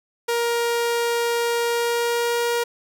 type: tone with pitch glide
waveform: sawtooth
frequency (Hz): 470.5 to 473.5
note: A#4 to A#4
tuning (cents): +16 to +27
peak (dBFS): -16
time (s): 0.28-2.64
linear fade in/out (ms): 10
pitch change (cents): +11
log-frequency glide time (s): 1.61-2.42
effects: none